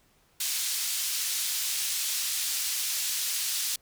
pink band-pass noise, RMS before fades -30 dBFS, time 0.4-3.76 s, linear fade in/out 5 ms, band 4000 to 16000 Hz, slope 12 dB/octave, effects pink hiss -65 dBFS RMS until 3.81 s

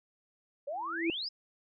sine exponential sweep, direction up, 536 to 5274 Hz, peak -34 dBFS, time 0.67-1.29 s, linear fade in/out 10 ms
sine tone with exponential growth, 332.4 Hz, E4, 15 cents sharp, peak -25 dBFS, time 0.72-1.1 s, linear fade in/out 1 ms, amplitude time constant 82 ms
effects none

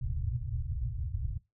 white low-pass noise, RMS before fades -34 dBFS, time 0.01-1.38 s, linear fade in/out 10 ms, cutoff 130 Hz, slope 96 dB/octave, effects noise-tail reverb RT60 0.2 s tail -18 dB re dry

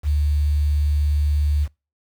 sine tone with quantisation, 73.6 Hz, D2, 4 cents sharp, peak -16 dBFS, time 0.03-1.68 s, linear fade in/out 50 ms, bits 7, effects noise-tail reverb RT60 0.3 s tail -26 dB re dry

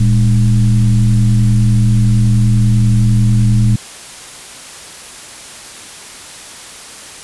sine tone with frequency modulation, 114 Hz, A#2, 38 cents flat, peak -7 dBFS, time 0-3.76 s, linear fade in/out 5 ms, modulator 89.5 Hz, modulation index 0.79, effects white hiss -32 dBFS RMS until 7.23 s + resampled to 24000 Hz

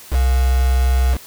sine tone with quantisation, 64 Hz, C2, 38 cents flat, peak -12 dBFS, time 0.1-1.18 s, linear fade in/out 50 ms, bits 4, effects white hiss -40 dBFS RMS until 1.26 s

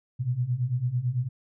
sine beating tone pair, 118.8 / 127.8 Hz, A#2 / C3, +33 / -40 cents, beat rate 9 Hz, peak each -29 / -26 dBFS, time 0.19-1.29 s, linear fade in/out 20 ms, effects none

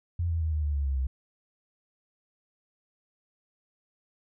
sine tone with pitch steps, 86 / 82.69 / 79.5 / 76.44 / 73.5 / 70.67 / 67.94 / 65.33 Hz, F2 / E2 / D#2 / D#2 / D2 / C#2 / C#2 / C2, -26 / +6 / +38 / -30 / +2 / +34 / -34 / -2 cents, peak -25 dBFS, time 0.19-1.07 s, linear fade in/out 5 ms, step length 110 ms, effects none

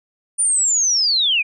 sine linear sweep, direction down, 9397 to 2349 Hz, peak -14 dBFS, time 0.38-1.43 s, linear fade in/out 20 ms, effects none

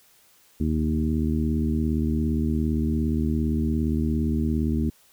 harmonic tone with a mistuned harmonic, 77.4 Hz, D#2, 9 cents flat, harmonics 1 / 2 / 3 / 4 / 5, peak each -25 / -29 / -25 / -30 / -36 dBFS, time 0.6-4.9 s, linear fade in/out 5 ms, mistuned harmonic 1, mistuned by -34 cents, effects white hiss -58 dBFS RMS until 5.12 s

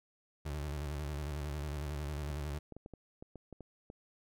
30% pulse tone with vibrato, 73.4 Hz, D2, in tune, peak -34 dBFS, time 0.45-2.59 s, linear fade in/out 10 ms, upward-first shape square, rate 11 Hz, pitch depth 71 cents each way
clicks, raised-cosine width 2 ms, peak -34 dBFS, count 10, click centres 2.302 / 2.723 / 2.766 / 2.861 / 2.937 / 3.225 / 3.357 / 3.527 / 3.607 / 3.901 s
effects none

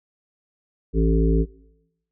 harmonic tone, 55 Hz, A1, in tune, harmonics 1 / 3 / 5 / 7 / 8, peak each -18 / -23 / -25 / -26 / -27 dBFS, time 0.93-1.46 s, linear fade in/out 50 ms, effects noise-tail reverb RT60 0.9 s tail -22 dB re dry

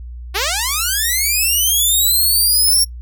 5% pulse linear sweep, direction up, 349.2 to 5560 Hz, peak -5 dBFS, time 0.34-2.85 s, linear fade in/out 20 ms, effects noise-tail reverb RT60 0.1 s tail -23 dB re dry + added 60 Hz sine -28 dBFS peak until 3.01 s

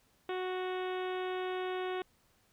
harmonic tone, 369 Hz, F#4, 5 cents flat, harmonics 1 / 2 / 3 / 4 / 5 / 6 / 7 / 8 / 9 / 10, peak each -35 / -41 / -45 / -47 / -49 / -51 / -52 / -53 / -54 / -55 dBFS, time 0.29-2.02 s, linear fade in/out 2 ms, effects pink hiss -70 dBFS RMS until 2.52 s

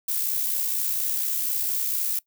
violet noise with amplitude modulation, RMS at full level -24 dBFS, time 0.08-2.19 s, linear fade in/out 5 ms, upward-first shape sine, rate 64.2 Hz, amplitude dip 40%, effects noise-tail reverb RT60 0.1 s tail -21 dB re dry

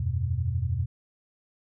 sine chord, E suspended second, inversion none, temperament equal with one note detuned, 82.41 / 94.82 / 123.47 Hz, E2 / F#2 / B2, 0 / +43 / 0 cents, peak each -29 dBFS, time 0-0.86 s, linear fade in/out 5 ms, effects none

